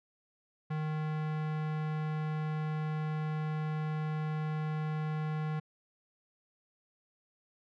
square tone with notch filter, 154.6 Hz, D#3, 11 cents flat, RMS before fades -34 dBFS, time 0.7-5.6 s, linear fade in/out 10 ms, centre 370 Hz, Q 1.3, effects low-pass 2000 Hz 12 dB/octave

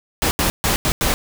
pink noise bursts at uneven times, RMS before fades -18 dBFS, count 5, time 0.22-0.31 / 0.39-0.5 / 0.64-0.76 / 0.85-0.92 / 1.01-1.14 s, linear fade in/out 0 ms, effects none

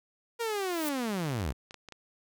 sawtooth linear sweep, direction down, 474.5 to 55.3 Hz, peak -26 dBFS, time 0.39-1.53 s, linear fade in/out 20 ms
blue noise with exponential growth, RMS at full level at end -34 dBFS, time 0.53-0.89 s, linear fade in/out 1 ms, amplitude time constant 78 ms
clicks, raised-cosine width 0.2 ms, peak -28 dBFS, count 8, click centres 1.2 / 1.257 / 1.3 / 1.403 / 1.709 / 1.743 / 1.887 / 1.923 s
effects none

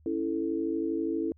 sine chord, A major, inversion first, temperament equal, 277.2 / 329.6 / 440 Hz, C#4 / E4 / A4, 0 / 0 / 0 cents, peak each -34 / -29 / -34 dBFS, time 0.06-1.32 s, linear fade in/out 2 ms, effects added 78 Hz sine -56 dBFS peak until 1.37 s

